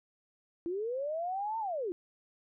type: linear two-way sweep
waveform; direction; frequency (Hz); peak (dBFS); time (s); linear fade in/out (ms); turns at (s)
sine; up then down; 328.7 to 915 to 328.7; -32; 0.66-1.92; 0; 1.59
effects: none